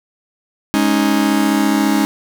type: chord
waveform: 45% pulse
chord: Ab suspended fourth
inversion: none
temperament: just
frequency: 207.7 / 276.9 / 311.5 Hz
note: Ab3 / Db4 / Eb4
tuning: 0 / -2 / +2 cents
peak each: -17 dBFS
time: 0.74-2.05 s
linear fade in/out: 0 ms
effects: none